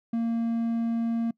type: tone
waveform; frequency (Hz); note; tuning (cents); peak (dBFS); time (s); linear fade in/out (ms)
triangle; 230.5; A#3; -19; -22; 0.13-1.31; 5
effects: noise-tail reverb RT60 0.1 s tail -24 dB re dry